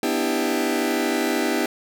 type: chord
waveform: sawtooth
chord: E minor seventh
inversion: second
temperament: just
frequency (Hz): 247.2 / 296.7 / 329.6 / 395.6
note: B3 / D4 / E4 / G4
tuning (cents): +2 / +18 / 0 / +16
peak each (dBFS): -22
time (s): 0.03-1.66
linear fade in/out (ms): 2
effects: none